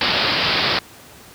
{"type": "low-pass noise", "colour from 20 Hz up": "white", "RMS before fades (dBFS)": -19, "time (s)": [0.01, 0.79], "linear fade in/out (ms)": 2, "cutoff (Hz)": 5000, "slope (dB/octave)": 96, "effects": ["pink hiss -43 dBFS RMS until 1.34 s", "high-pass 80 Hz 12 dB/octave"]}